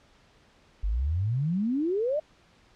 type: exponential sweep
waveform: sine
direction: up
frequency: 46.34 to 634 Hz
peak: -24 dBFS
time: 0.83-2.2 s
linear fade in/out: 10 ms
effects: pink hiss -60 dBFS RMS until 2.75 s + low-pass 5000 Hz 12 dB/octave